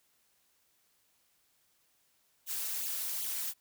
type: noise with flanger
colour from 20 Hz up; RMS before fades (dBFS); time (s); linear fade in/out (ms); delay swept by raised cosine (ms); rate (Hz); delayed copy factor
blue; -36; 2.46-3.54; 50; 0.27 to 4.67; 2.6; +0.9
effects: white hiss -72 dBFS RMS until 3.6 s